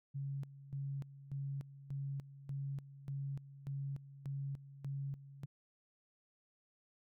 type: tone with tremolo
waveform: sine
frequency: 138.59 Hz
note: C#3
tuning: in tune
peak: -38 dBFS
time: 0.14-5.46 s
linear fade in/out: 20 ms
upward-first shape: square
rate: 1.7 Hz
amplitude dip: 80%
effects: none